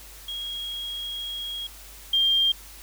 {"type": "tone pair in turn", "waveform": "sine", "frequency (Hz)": [3286, 3194], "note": ["G#7", "G7"], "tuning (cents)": [-19, 32], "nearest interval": "unison", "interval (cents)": 49, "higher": "first", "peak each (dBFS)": [-30, -18], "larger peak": "second", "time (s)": [[0.28, 1.67], [2.13, 2.52]], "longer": "first", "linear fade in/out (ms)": 5, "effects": ["added 50 Hz sine -47 dBFS peak until 2.82 s", "white hiss -46 dBFS RMS until 2.82 s"]}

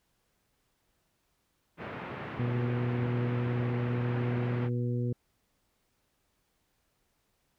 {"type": "band-pass noise", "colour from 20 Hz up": "pink", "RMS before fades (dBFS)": -40, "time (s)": [1.77, 4.7], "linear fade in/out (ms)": 50, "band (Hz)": [100, 2400], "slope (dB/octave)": 24}
{"type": "harmonic tone", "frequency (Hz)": 121.5, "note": "B2", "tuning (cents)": -28, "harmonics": [1, 2, 3, 4], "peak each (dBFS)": [-29, -35, -39, -41], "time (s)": [2.39, 5.13], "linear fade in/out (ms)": 5}
{"effects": ["pink hiss -75 dBFS RMS until 7.58 s"]}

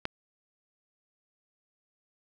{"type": "click", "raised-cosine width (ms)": 0.3, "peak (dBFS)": -14, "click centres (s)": 0.054, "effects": []}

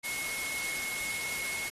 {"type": "tone in noise", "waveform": "sine", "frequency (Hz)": 2177, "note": "C#7", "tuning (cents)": -32, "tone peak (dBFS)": -35, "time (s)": [0.03, 1.7], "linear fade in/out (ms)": 20, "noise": "white", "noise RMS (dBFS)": -37, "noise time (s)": [0.03, 1.7], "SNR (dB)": -1, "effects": ["AAC 32 kbps"]}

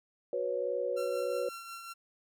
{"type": "chord", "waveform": "sine", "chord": "F# suspended fourth", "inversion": "none", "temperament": "just", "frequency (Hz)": [370, 493.3, 555], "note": ["F#4", "B4", "C#5"], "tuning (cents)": [0, -2, 2], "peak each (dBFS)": [-38, -33, -34], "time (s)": [0.33, 1.49], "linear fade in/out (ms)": 2}
{"type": "tone with tremolo", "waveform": "sawtooth", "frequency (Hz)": 1363, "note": "F6", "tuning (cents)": -43, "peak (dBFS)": -37, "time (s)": [0.96, 1.94], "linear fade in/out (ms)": 20, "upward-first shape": "triangle", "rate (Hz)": 5.5, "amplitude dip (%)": 45}
{"effects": []}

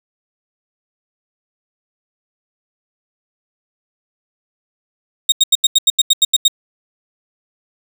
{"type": "tone bursts", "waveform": "30% pulse", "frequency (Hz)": 3729, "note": "A#7", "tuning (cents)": 0, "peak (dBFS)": -5, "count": 11, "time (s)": [5.29, 6.481], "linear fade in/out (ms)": 5, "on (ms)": 31, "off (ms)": 85, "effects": []}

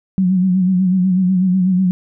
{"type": "tone with vibrato", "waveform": "sine", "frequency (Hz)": 185, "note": "F#3", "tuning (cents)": 0, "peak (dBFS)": -11, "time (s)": [0.18, 1.91], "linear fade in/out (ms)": 0, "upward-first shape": "sine", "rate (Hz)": 8.1, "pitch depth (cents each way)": 58, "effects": []}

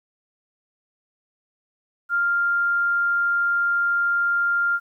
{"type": "tone", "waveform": "sine", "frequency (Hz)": 1396.9, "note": "F6", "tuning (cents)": 0, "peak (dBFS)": -18, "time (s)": [2.09, 4.8], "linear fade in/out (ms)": 50, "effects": ["10-bit"]}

